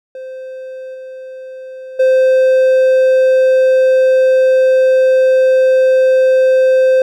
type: tone with level steps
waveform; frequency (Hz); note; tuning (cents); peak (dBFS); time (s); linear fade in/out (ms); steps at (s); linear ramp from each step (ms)
triangle; 520; C5; -11; -23 / -25 / -5; 0.15-7.02; 2; 0.94 / 1.99; 10
effects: none